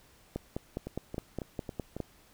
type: two click trains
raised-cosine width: 2 ms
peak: -24 / -20 dBFS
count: 5 / 9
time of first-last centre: 0.87-1.966 / 0.36-2.003 s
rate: 3.65 / 4.87 Hz
effects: pink hiss -61 dBFS RMS until 2.33 s